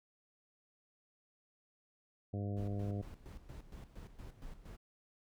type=harmonic tone; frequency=101.3 Hz; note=G#2; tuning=43 cents flat; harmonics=1 / 2 / 3 / 4 / 5 / 6 / 7; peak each=-37 / -43 / -47 / -49 / -51 / -53 / -54 dBFS; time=2.33-3.02 s; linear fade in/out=10 ms
type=noise with tremolo; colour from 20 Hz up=brown; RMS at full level=-48 dBFS; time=2.56-4.77 s; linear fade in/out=20 ms; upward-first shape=square; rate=4.3 Hz; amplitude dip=70%
effects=none